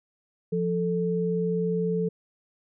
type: tone pair together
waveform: sine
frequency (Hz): 174.61 / 440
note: F3 / A4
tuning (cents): 0 / 0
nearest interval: octave + major third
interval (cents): 1600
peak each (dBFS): -26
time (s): 0.52-2.09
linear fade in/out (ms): 10
effects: none